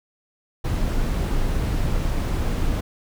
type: noise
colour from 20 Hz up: brown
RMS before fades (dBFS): -22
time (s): 0.64-2.81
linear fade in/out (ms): 10
effects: none